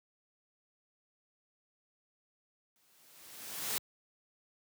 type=noise with exponential growth; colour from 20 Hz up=white; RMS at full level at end=-33 dBFS; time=2.76-3.78 s; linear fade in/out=0 ms; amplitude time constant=220 ms; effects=high-pass 100 Hz 12 dB/octave